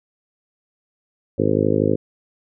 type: harmonic tone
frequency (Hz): 52.3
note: G#1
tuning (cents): +13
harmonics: 2 / 3 / 4 / 5 / 6 / 7 / 8 / 9 / 10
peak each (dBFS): -25 / -25 / -26 / -23 / -23 / -25 / -23 / -23 / -26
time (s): 1.38-1.96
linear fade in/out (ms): 10
effects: none